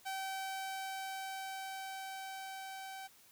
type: tone with level ramp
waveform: sawtooth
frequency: 770 Hz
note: G5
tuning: 31 cents flat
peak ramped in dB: -34 to -41 dBFS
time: 0.05-3.08 s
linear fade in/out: 20 ms
effects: white hiss -63 dBFS RMS until 3.31 s